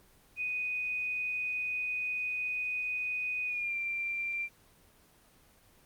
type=tone with pitch glide; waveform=sine; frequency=2489 to 2366 Hz; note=D#7 to D7; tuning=0 to +12 cents; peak=-31 dBFS; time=0.36-4.49 s; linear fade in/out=50 ms; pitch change=-88 cents; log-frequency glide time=3.45-3.76 s; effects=pink hiss -62 dBFS RMS until 5.85 s + Opus 24 kbps